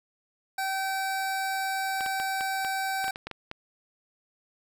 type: tone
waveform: 25% pulse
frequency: 771 Hz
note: G5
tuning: 29 cents flat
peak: -24 dBFS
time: 0.58-3.11 s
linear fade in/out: 5 ms
type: clicks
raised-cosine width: 0.3 ms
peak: -20 dBFS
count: 11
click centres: 2.008 / 2.062 / 2.2 / 2.409 / 2.648 / 3.043 / 3.081 / 3.159 / 3.27 / 3.313 / 3.514 s
effects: none